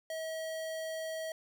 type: tone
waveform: square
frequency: 641 Hz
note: E5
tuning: 49 cents flat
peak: -37 dBFS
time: 0.1-1.32 s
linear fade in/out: 2 ms
effects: none